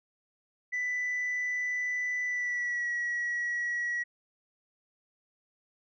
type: tone with pitch glide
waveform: sine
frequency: 1987 to 1920.4 Hz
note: B6 to B6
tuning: +10 to -49 cents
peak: -27 dBFS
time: 0.72-4.04 s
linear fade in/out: 20 ms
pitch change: -59 cents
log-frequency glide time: 2.25-2.89 s
effects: tanh soft clip ceiling -27 dBFS